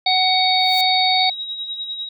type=harmonic tone; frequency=747 Hz; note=F#5; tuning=16 cents sharp; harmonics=1 / 3 / 5 / 6; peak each=-18 / -23 / -18 / -21 dBFS; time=0.06-1.3 s; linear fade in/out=5 ms
type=noise with exponential growth; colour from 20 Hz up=blue; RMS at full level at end=-29 dBFS; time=0.48-0.81 s; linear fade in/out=0 ms; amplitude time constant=71 ms
type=tone with tremolo; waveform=sine; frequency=3822 Hz; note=A#7; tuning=43 cents sharp; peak=-23 dBFS; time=1.19-2.09 s; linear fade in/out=5 ms; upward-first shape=sine; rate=10 Hz; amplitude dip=50%
effects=none